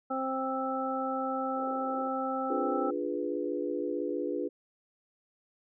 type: harmonic tone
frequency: 263.6 Hz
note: C4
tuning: 13 cents sharp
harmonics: 1 / 2 / 3 / 5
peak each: -35 / -35 / -35 / -35 dBFS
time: 0.1-2.91 s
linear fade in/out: 10 ms
type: band-pass noise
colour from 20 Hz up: pink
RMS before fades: -48 dBFS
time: 1.56-2.09 s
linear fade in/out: 10 ms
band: 310 to 620 Hz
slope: 48 dB/octave
type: chord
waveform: sine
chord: D diminished seventh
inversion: none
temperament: equal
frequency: 293.7 / 349.2 / 415.3 / 493.9 Hz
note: D4 / F4 / Ab4 / Cb5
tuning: 0 / 0 / 0 / 0 cents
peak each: -35 / -35 / -36 / -36 dBFS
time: 2.49-4.49 s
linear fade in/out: 20 ms
effects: none